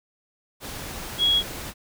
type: tone in noise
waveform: sine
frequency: 3322 Hz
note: G#7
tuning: in tune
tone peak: -17 dBFS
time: 1.18-1.43 s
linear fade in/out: 50 ms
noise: pink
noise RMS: -35 dBFS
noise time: 0.6-1.74 s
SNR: +15 dB
effects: none